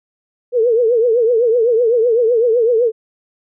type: tone with vibrato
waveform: sine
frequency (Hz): 467.4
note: A#4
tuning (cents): +5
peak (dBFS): -10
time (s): 0.52-2.92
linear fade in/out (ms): 50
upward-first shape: triangle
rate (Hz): 7.9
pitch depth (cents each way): 140
effects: none